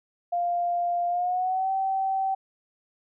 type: tone with pitch glide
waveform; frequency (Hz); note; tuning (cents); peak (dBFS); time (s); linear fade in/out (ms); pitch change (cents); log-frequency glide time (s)
sine; 698.5 to 770.6; F5 to G5; 0 to -30; -23; 0.32-2.35; 10; +170; 1.08-1.71
effects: none